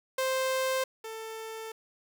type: tone pair in turn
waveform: sawtooth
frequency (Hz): 523.3 / 444.4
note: C5 / A4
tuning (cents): 0 / +17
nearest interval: minor third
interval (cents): 283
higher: first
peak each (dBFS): -23 / -34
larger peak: first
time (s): 0.18-0.84 / 1.04-1.72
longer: second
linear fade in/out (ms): 5
effects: 9-bit